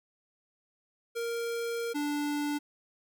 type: tone pair in turn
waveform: square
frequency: 466.2 / 292.7 Hz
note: A#4 / D4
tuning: 0 / -6 cents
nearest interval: minor sixth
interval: 806 cents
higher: first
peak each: -32 / -30 dBFS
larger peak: second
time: 1.15-1.94 / 1.94-2.59 s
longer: first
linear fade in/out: 20 ms
effects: none